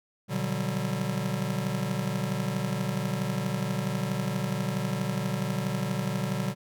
square chord, G major seventh, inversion first, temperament just, 122.5 / 147 / 183.75 / 196 Hz, B2 / D3 / F#3 / G3, -14 / +2 / -12 / 0 cents, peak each -34 dBFS, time 0.28-6.55 s, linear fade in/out 50 ms, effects none

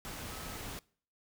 sine tone in noise, 1289 Hz, E6, 39 cents flat, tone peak -53 dBFS, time 0.31-0.57 s, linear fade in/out 0 ms, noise pink, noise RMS -43 dBFS, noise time 0.05-0.79 s, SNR -13 dB, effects noise-tail reverb RT60 0.5 s tail -23 dB re dry

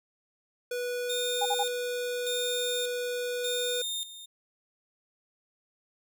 square tone, 490 Hz, B4, 14 cents flat, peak -31 dBFS, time 0.71-3.82 s, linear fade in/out 5 ms
sawtooth tone with tremolo, 3644 Hz, A#7, 40 cents flat, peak -28 dBFS, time 1.09-4.26 s, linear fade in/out 10 ms, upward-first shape square, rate 0.85 Hz, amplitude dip 75%
sine tone bursts, 810 Hz, G#5, 43 cents flat, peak -25 dBFS, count 3, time 1.41-1.635 s, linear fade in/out 10 ms, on 47 ms, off 42 ms
effects none

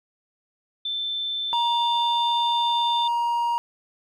sine tone with pitch glide, 3541 to 3566 Hz, A7 to A7, +10 to +22 cents, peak -25 dBFS, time 0.85-3.08 s, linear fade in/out 5 ms, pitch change +12 cents, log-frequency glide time 1.67-2.34 s
triangle tone, 944 Hz, A#5, 22 cents sharp, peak -19 dBFS, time 1.53-3.58 s, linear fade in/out 0 ms
effects none

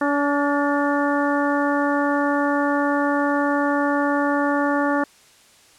harmonic tone with a mistuned harmonic, 286.4 Hz, D4, 43 cents flat, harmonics 1 / 2 / 3 / 4 / 5 / 6, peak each -21 / -24 / -26 / -27 / -28 / -29 dBFS, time 0.01-5.04 s, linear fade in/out 5 ms, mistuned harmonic 6, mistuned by +47 cents, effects white hiss -52 dBFS RMS until 5.78 s + low-pass 9000 Hz 12 dB/octave

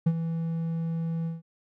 triangle tone with ADSR envelope, 164.81 Hz, E3, in tune, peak -15 dBFS, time 0.06-1.42 s, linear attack 9 ms, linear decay 54 ms, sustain -10 dB, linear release 160 ms, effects none

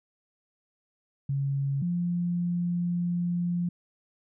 sine tone pair in turn, 138.59 / 174.61 Hz, C#3 / F3, 0 / 0 cents, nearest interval major third, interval 400 cents, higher second, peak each -25 dBFS, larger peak neither, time 1.29-1.82 / 1.82-3.69 s, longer second, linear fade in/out 5 ms, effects none

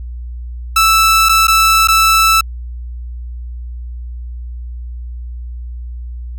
sawtooth tone with dropouts, 1318.5 Hz, E6, in tune, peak -4 dBFS, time 0.76-2.41 s, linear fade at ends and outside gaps 5 ms, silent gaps 1.288-1.292 / 1.471-1.48 / 1.874-1.884 s, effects added 60 Hz sine -23 dBFS peak until 6.38 s

